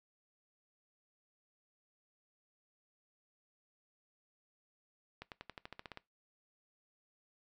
accelerating click train, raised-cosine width 0.3 ms, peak -29 dBFS, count 11, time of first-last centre 5.22-5.974 s, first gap 98 ms, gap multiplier 0.94, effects noise-tail reverb RT60 0.2 s tail -20 dB re dry

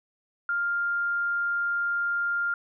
sine tone, 1400 Hz, F6, 4 cents sharp, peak -24 dBFS, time 0.49-2.54 s, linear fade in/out 2 ms, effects none

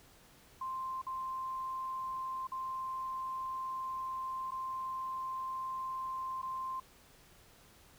sine tone with dropouts, 1046.5 Hz, C6, in tune, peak -36 dBFS, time 0.61-6.8 s, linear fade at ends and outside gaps 5 ms, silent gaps 1.017-1.066 / 2.471-2.518 / 4.508-4.518 / 6.418-6.428 s, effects pink hiss -61 dBFS RMS until 7.98 s

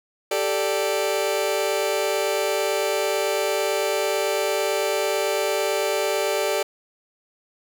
sawtooth chord, G suspended second, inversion none, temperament just, 392 / 441 / 588 Hz, G4 / A4 / D5, 0 / +4 / +2 cents, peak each -22 / -22 / -20 dBFS, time 0.31-6.63 s, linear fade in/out 5 ms, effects none

